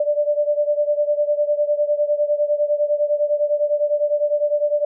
sine beating tone pair, 587.3 / 597.2 Hz, D5 / D5, 0 / +29 cents, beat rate 9.9 Hz, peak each -18 / -21 dBFS, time 0-4.85 s, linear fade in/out 5 ms, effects none

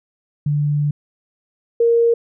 sine tone pair in turn, 146.83 / 466.2 Hz, D3 / A#4, 0 / 0 cents, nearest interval octave + minor sixth, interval 2000 cents, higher second, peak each -15 / -11 dBFS, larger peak second, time 0.46-0.91 / 1.8-2.14 s, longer first, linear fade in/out 5 ms, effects none

